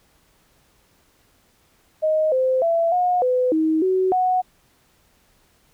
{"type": "tone with pitch steps", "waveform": "sine", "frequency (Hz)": [624, 518, 669, 721, 504, 316.4, 374.5, 737], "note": ["D#5", "C5", "E5", "F#5", "B4", "D#4", "F#4", "F#5"], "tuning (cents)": [5, -17, 25, -45, 35, 29, 21, -7], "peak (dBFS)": -16, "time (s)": [2.02, 4.42], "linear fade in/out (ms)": 20, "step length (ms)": 300, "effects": ["pink hiss -60 dBFS RMS until 5.73 s"]}